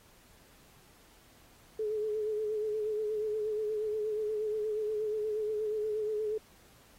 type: tone with vibrato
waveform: sine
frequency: 428 Hz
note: A4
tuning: 48 cents flat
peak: -30 dBFS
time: 1.79-6.38 s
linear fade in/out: 5 ms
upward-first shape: sine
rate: 8.4 Hz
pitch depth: 39 cents each way
effects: pink hiss -61 dBFS RMS until 6.98 s + AAC 48 kbps